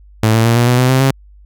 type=tone with pitch steps; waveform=sawtooth; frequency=110 / 113.22 / 116.54 / 119.96 / 123.47 / 127.09 / 130.81 / 134.65 Hz; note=A2 / A2 / A#2 / B2 / B2 / C3 / C3 / C#3; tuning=0 / +50 / 0 / -50 / 0 / -50 / 0 / -50 cents; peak=-5 dBFS; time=0.23-1.11 s; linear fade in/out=5 ms; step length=110 ms; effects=added 50 Hz sine -39 dBFS peak until 1.45 s